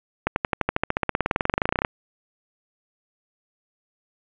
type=accelerating click train; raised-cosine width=0.5 ms; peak=-5 dBFS; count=30; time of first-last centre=0.27-1.849 s; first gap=91 ms; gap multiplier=0.96; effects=resampled to 8000 Hz + 7-bit